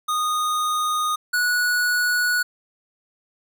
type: tone pair in turn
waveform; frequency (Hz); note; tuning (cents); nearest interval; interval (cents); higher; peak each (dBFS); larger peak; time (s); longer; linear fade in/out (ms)
square; 1235 / 1466.7; D#6 / F#6; -13 / -16; minor third; 297; second; -21 / -19; second; 0.08-1.16 / 1.33-2.43; second; 10
effects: none